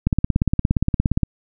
click train, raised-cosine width 5 ms, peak -4 dBFS, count 21, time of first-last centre 0.07-1.233 s, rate 17.2 Hz, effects none

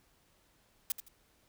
blue noise with echo, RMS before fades -32 dBFS, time 0.9-0.92 s, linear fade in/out 2 ms, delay 82 ms, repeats 2, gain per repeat -11 dB, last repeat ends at 1.084 s, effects pink hiss -69 dBFS RMS until 1.48 s

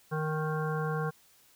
harmonic tone with a mistuned harmonic, 155.3 Hz, D#3, 3 cents flat, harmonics 1 / 3 / 5 / 7 / 9 / 10, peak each -31 / -35 / -40 / -39 / -41 / -43 dBFS, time 0.11-1.11 s, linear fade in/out 20 ms, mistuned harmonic 10, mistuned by +16 cents, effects white hiss -62 dBFS RMS until 1.55 s

